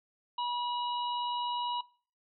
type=harmonic tone; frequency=969 Hz; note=B5; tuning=33 cents flat; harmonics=1 / 3 / 4; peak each=-31 / -41 / -43 dBFS; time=0.38-1.81 s; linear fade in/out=5 ms; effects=noise-tail reverb RT60 0.4 s tail -20 dB re dry